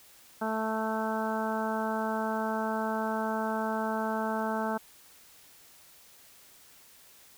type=harmonic tone; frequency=220 Hz; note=A3; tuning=in tune; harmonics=1 / 2 / 3 / 4 / 5 / 6 / 7; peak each=-33 / -37 / -35 / -34 / -41 / -39 / -40 dBFS; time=0.41-4.78 s; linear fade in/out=10 ms; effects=white hiss -56 dBFS RMS until 7.37 s